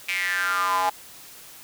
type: tone with high-pass filter sweep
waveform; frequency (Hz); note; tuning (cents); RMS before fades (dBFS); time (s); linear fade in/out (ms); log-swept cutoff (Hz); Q
square; 92.8; F#2; +6; -24; 0.08-0.9; 10; 2400 to 830; 7.2
effects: white hiss -45 dBFS RMS until 1.63 s